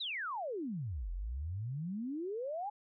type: exponential two-way sweep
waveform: sine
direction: down then up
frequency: 4080 to 41.2 to 850 Hz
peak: -36 dBFS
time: 0-2.7 s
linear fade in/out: 10 ms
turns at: 1.11 s
effects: none